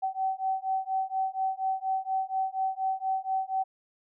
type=beating tone pair; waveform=sine; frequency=762 / 766.2 Hz; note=G5 / G5; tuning=-49 / -40 cents; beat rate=4.2 Hz; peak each=-30 dBFS; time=0.02-3.64 s; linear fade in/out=20 ms; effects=none